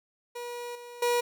30% pulse tone with level steps, 482 Hz, B4, 42 cents flat, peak -33 / -40 / -21 dBFS, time 0.35-1.21 s, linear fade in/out 10 ms, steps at 0.75 / 1.02 s, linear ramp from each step 5 ms, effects none

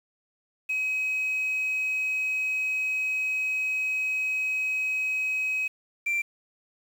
sine tone pair in turn, 2540 / 2356 Hz, D#7 / D7, +35 / +5 cents, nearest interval minor second, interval 130 cents, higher first, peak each -23 / -21 dBFS, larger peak second, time 0.69-5.68 / 6.06-6.22 s, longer first, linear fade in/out 10 ms, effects tanh soft clip ceiling -23 dBFS + 8-bit

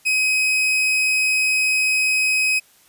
40% pulse tone, 2529 Hz, D#7, 28 cents sharp, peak -15 dBFS, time 0.05-2.6 s, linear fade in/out 20 ms, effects white hiss -54 dBFS RMS until 2.88 s + resampled to 32000 Hz

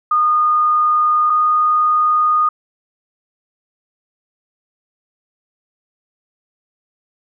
sine tone pair in turn, 1225 / 1231.3 Hz, D#6 / D#6, -27 / -18 cents, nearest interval unison, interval 9 cents, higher second, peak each -11 / -11 dBFS, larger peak neither, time 0.11-1.3 / 1.3-2.49 s, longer neither, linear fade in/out 5 ms, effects none

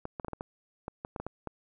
clicks, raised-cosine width 1 ms, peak -22 dBFS, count 12, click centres 0.054 / 0.198 / 0.247 / 0.283 / 0.333 / 0.409 / 0.881 / 1.049 / 1.162 / 1.2 / 1.266 / 1.473 s, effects none

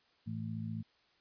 harmonic tone, 54.9 Hz, A1, 3 cents flat, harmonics 2 / 3 / 4, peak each -40 / -43 / -41 dBFS, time 0.26-0.83 s, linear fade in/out 20 ms, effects white hiss -70 dBFS RMS until 1.2 s + resampled to 11025 Hz

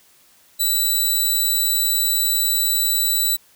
5% pulse tone, 3958 Hz, B7, 3 cents sharp, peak -9 dBFS, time 0.59-3.37 s, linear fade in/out 20 ms, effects white hiss -54 dBFS RMS until 3.55 s

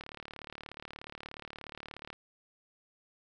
click train, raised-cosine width 0.3 ms, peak -27 dBFS, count 79, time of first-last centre 0.01-2.13 s, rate 36.8 Hz, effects none

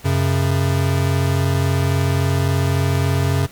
square tone pair together, 92.5 / 136.09 Hz, F#2 / C#3, 0 / -32 cents, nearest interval perfect fifth, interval 668 cents, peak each -19 dBFS, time 0.04-3.47 s, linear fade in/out 20 ms, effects pink hiss -44 dBFS RMS until 3.51 s

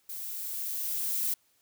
violet noise with level ramp, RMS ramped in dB -39 to -29 dBFS, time 0.09-1.34 s, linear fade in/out 5 ms, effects white hiss -69 dBFS RMS until 1.61 s

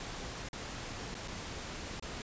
pink noise with dropouts, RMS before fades -42 dBFS, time 0-2.22 s, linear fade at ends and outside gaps 2 ms, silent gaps 0.488-0.53 / 1.144-1.15 / 1.277-1.281 / 1.998-2.024 s, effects resampled to 16000 Hz

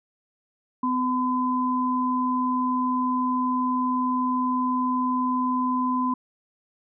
sine tone pair together, 253.3 / 1014 Hz, B3 / B5, +44 / +45 cents, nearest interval 2 octaves, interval 2401 cents, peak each -24 dBFS, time 0.83-6.14 s, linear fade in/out 5 ms, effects none

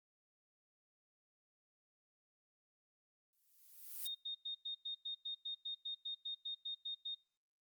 violet noise with exponential growth, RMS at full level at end -41 dBFS, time 3.33-4.07 s, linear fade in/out 1 ms, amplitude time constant 160 ms
sine tone bursts, 3689 Hz, A#7, 19 cents flat, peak -40 dBFS, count 16, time 4.05-7.15 s, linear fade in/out 10 ms, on 100 ms, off 100 ms
effects noise-tail reverb RT60 0.4 s tail -26 dB re dry + Opus 48 kbps

